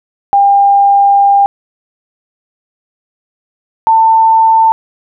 sine tone pair in turn, 800 / 894.1 Hz, G5 / A5, +35 / +28 cents, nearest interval major second, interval 193 cents, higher second, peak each -4 dBFS, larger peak neither, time 0.33-1.46 / 3.87-4.72 s, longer first, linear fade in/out 0 ms, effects none

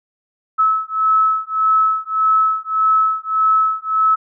sine beating tone pair, 1297 / 1298.7 Hz, E6 / E6, -28 / -26 cents, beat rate 1.7 Hz, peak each -16 / -16 dBFS, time 0.58-4.16 s, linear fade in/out 20 ms, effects none

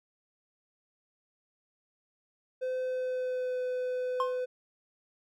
triangle tone with pitch glide, 512 to 503.5 Hz, C5 to B4, -38 to +33 cents, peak -28 dBFS, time 2.61-4.46 s, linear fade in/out 20 ms, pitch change -29 cents, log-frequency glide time 2.8-3.61 s
triangle tone with exponential decay, 1062 Hz, C6, 25 cents sharp, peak -22 dBFS, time 4.2-4.4 s, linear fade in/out 1 ms, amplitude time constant 43 ms
effects none

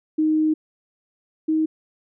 sine tone pair in turn, 311.1 / 314.7 Hz, D#4 / D#4, 0 / +20 cents, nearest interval unison, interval 20 cents, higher second, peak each -16 / -17 dBFS, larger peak first, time 0.18-0.54 / 1.48-1.66 s, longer first, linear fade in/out 10 ms, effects none

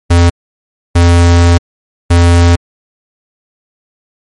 square tone bursts at uneven times, 86.1 Hz, F2, 24 cents flat, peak -4 dBFS, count 3, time 0.1-0.3 / 0.95-1.58 / 2.1-2.56 s, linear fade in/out 10 ms, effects MP3 48 kbps

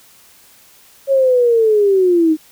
sine linear sweep, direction down, 553 to 306 Hz, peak -9 dBFS, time 1.07-2.37 s, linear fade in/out 50 ms, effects white hiss -47 dBFS RMS until 2.51 s

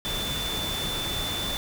sine tone in noise, 3520 Hz, A7, in tune, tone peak -30 dBFS, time 0.05-1.57 s, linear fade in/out 0 ms, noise pink, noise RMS -32 dBFS, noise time 0.05-1.57 s, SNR -1 dB, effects none

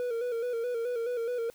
triangle tone with vibrato, 475.9 Hz, A#4, 36 cents sharp, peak -27 dBFS, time 0-1.5 s, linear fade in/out 0 ms, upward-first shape square, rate 4.7 Hz, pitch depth 57 cents each way, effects white hiss -60 dBFS RMS until 1.54 s

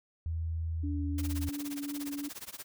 sine tone with pitch glide, 81.6 to 80.71 Hz, E2 to E2, -17 to -36 cents, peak -31 dBFS, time 0.26-1.49 s, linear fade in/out 0 ms, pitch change -19 cents, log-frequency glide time 0.74-0.95 s
sine tone with vibrato, 287.2 Hz, D4, 39 cents flat, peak -35 dBFS, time 0.83-2.29 s, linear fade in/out 10 ms, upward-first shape sine, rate 2.9 Hz, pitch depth 13 cents each way
white noise with tremolo, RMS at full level -41 dBFS, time 1.18-2.64 s, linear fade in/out 2 ms, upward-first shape sine, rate 17 Hz, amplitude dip 95%
effects none

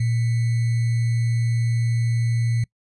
sine tone with sample-and-hold, 116.54 Hz, A#2, in tune, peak -18 dBFS, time 0-2.64 s, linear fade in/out 5 ms, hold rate 2100 Hz, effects noise-tail reverb RT60 0.1 s tail -24 dB re dry + resampled to 24000 Hz

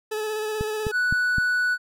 40% pulse tone with vibrato, 429.7 Hz, A4, 41 cents flat, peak -25 dBFS, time 0.11-0.92 s, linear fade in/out 10 ms, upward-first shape square, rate 16 Hz, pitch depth 18 cents each way
click train, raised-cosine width 5 ms, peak -15 dBFS, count 4, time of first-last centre 0.61-1.383 s, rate 3.88 Hz
triangle tone, 1480 Hz, F#6, in tune, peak -18 dBFS, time 0.91-1.78 s, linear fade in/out 50 ms
effects none

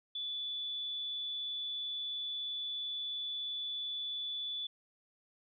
sine tone, 3463 Hz, A7, 28 cents flat, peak -36 dBFS, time 0.15-4.67 s, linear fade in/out 5 ms, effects none

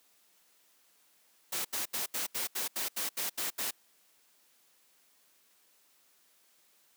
white noise bursts, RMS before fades -34 dBFS, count 11, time 1.52-3.71 s, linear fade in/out 10 ms, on 130 ms, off 76 ms, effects white hiss -67 dBFS RMS until 6.96 s + high-pass 200 Hz 12 dB/octave

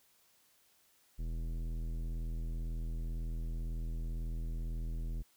sine tone with tanh clipping, 40.99 Hz, E1, 9 cents flat, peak -37 dBFS, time 1.18-5.23 s, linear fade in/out 20 ms, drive 15 dB, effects white hiss -69 dBFS RMS until 5.36 s

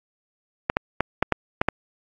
clicks, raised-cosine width 0.5 ms, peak -4 dBFS, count 7, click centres 0.699 / 0.769 / 1.006 / 1.226 / 1.323 / 1.615 / 1.686 s, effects AAC 64 kbps

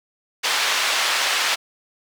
white band-pass noise, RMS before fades -21 dBFS, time 0.43-1.56 s, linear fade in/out 20 ms, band 760 to 4000 Hz, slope 12 dB/octave, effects none

